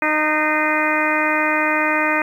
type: harmonic tone with a mistuned harmonic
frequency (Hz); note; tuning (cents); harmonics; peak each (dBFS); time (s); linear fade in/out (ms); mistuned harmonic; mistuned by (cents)
307.2; D#4; -22; 1 / 2 / 3 / 4 / 5 / 6 / 7 / 8; -24 / -24 / -24 / -24 / -24 / -24 / -24 / -24; 0.02-2.22; 2; 7; -65
effects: 8-bit